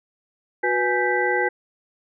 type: tone cluster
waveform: sine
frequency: 365.4 / 490.4 / 834 / 1565 / 1975 Hz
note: F#4 / B4 / G#5 / G6 / B6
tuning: -22 / -12 / +7 / -3 / 0 cents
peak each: -25 dBFS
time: 0.63-1.49 s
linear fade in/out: 10 ms
effects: none